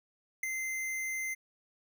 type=tone with ADSR envelope; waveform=square; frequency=2076 Hz; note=C7; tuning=14 cents flat; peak=-28 dBFS; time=0.43-1.35 s; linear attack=5 ms; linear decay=7 ms; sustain=-6 dB; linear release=20 ms; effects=none